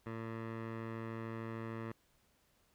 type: tone with low-pass filter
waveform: 15% pulse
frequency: 113.3 Hz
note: A#2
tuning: 49 cents flat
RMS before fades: -43 dBFS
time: 0.06-1.92 s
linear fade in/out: 5 ms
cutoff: 1800 Hz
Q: 1.4
effects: pink hiss -73 dBFS RMS until 2.74 s